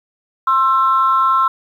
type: tone pair together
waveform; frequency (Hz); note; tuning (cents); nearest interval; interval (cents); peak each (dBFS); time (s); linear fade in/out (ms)
sine; 1058 / 1334.8; C6 / E6; +19 / +21; major third; 402; -13; 0.47-1.48; 5
effects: tanh soft clip ceiling -4 dBFS + 8-bit

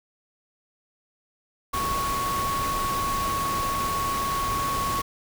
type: tone in noise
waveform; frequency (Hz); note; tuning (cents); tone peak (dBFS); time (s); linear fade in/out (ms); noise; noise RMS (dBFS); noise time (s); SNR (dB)
sine; 1108.7; C#6; 0; -25; 1.73-5.02; 10; pink; -31; 1.73-5.02; +3
effects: none

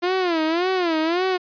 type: tone with vibrato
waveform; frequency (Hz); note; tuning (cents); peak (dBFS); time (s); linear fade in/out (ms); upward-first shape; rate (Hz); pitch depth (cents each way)
sawtooth; 344.1; F4; -26; -15; 0.02-1.38; 20; sine; 1.8; 160
effects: resampled to 11025 Hz

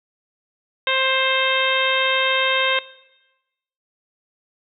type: harmonic tone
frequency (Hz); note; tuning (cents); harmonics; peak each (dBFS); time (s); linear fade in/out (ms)
527; C5; +12; 1 / 2 / 3 / 4 / 5 / 6 / 7; -25 / -25 / -25 / -25 / -25 / -25 / -25; 0.87-2.79; 2
effects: noise-tail reverb RT60 1.0 s tail -18 dB re dry

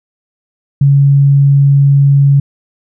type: tone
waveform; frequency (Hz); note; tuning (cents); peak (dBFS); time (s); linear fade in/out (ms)
sine; 140; C#3; +18; -4; 0.81-2.4; 5
effects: none

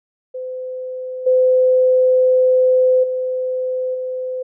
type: tone with level steps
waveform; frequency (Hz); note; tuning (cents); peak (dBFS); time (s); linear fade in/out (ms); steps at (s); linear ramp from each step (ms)
sine; 511; C5; -41; -24 / -10 / -18 / -21; 0.34-4.43; 10; 1.26 / 3.03 / 3.94; 10
effects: none

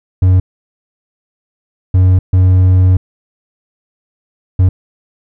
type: tone bursts at uneven times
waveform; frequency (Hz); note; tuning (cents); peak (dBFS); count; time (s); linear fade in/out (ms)
triangle; 92.4; F#2; -2; -3; 4; 0.22-0.4 / 1.94-2.19 / 2.33-2.97 / 4.59-4.69; 5
effects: none

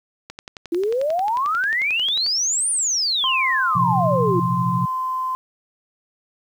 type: click train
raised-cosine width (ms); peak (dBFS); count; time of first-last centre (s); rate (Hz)
0.2; -17; 23; 0.3-2.264; 11.2
type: exponential two-way sweep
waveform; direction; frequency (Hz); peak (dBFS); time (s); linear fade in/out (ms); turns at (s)
sine; up then down; 329.6 to 9500 to 329.6; -18; 0.72-4.4; 5; 2.7
type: tone with pitch glide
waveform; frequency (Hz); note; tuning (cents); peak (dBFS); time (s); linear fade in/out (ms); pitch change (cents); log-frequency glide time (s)
sine; 1046.5 to 1032.7; C6 to C6; 0 to -23; -21; 3.24-5.35; 0; -23; 4.43-4.64
type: chord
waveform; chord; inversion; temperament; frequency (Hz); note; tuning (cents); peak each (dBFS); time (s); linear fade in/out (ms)
sine; Bb suspended second; none; equal with one note detuned; 117.9 / 130.81 / 174.61; Bb2 / C3 / F3; +20 / 0 / 0; -27 / -24 / -22; 3.75-4.86; 10
effects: 8-bit

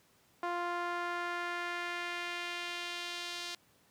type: tone with band-pass filter sweep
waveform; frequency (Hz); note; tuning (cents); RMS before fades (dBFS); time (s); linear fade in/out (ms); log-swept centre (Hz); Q
sawtooth; 349.2; F4; 0; -38; 0.43-3.55; 2; 990 to 4200; 1.4
effects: pink hiss -67 dBFS RMS until 3.9 s + high-pass 100 Hz 12 dB/octave

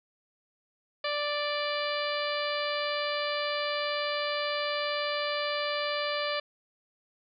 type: harmonic tone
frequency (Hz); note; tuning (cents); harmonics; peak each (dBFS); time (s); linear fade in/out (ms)
587; D5; -1; 1 / 2 / 3 / 4 / 5 / 6 / 7 / 8; -32 / -35 / -37 / -38 / -39 / -40 / -40 / -41; 1.04-6.4; 5
effects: none

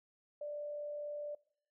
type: tone with frequency modulation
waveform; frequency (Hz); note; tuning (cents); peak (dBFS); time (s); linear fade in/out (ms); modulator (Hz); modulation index
sine; 589; D5; +5; -39; 0.41-1.35; 5; 44.2; 0.2
effects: noise-tail reverb RT60 0.6 s tail -23 dB re dry

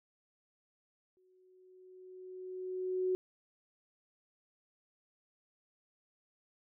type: tone with exponential growth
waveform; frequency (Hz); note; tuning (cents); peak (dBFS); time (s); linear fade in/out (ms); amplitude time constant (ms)
sine; 370; F#4; 0; -28; 1.17-3.15; 0; 430
effects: none

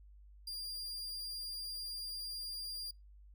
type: tone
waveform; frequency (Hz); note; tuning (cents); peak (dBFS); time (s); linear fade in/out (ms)
40% pulse; 4797; D8; +36; -39; 0.47-2.91; 5
effects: noise-tail reverb RT60 0.2 s tail -25 dB re dry + added 50 Hz sine -55 dBFS peak until 3.34 s

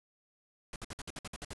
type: noise bursts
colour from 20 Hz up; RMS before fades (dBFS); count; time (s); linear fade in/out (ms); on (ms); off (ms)
pink; -42; 10; 0.73-1.534; 2; 30; 56
effects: resampled to 24000 Hz

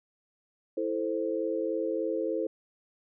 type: chord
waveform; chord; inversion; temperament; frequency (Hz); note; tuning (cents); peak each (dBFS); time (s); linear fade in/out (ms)
sine; A minor; second; equal; 329.6 / 440 / 523.3; E4 / A4 / C5; 0 / 0 / 0; -32; 0.77-2.47; 5
effects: none

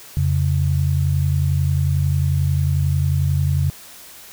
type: tone pair together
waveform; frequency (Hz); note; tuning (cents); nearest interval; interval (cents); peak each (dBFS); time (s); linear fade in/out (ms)
sine; 87.1 / 138.26; F2 / C#3; -4 / -4; minor sixth; 800; -18; 0.17-3.7; 0
effects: white hiss -41 dBFS RMS until 4.32 s

